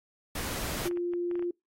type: noise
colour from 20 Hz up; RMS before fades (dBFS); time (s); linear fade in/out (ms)
pink; -35; 0.35-0.88; 5
type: clicks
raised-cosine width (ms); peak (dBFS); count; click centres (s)
0.5; -31; 8; 0.747 / 0.912 / 0.973 / 1.136 / 1.313 / 1.355 / 1.394 / 1.425
type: tone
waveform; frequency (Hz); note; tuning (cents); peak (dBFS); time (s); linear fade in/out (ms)
sine; 349.6; F4; +2; -28; 0.85-1.51; 5
effects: noise-tail reverb RT60 0.2 s tail -26 dB re dry + AAC 48 kbps